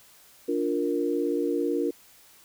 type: chord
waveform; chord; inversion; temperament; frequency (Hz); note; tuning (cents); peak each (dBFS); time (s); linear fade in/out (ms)
sine; Bb major; first; just; 291.4 / 349.6 / 466.2; D4 / F4 / Bb4; -13 / +2 / 0; -28; 0.48-1.91; 10
effects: white hiss -55 dBFS RMS until 2.44 s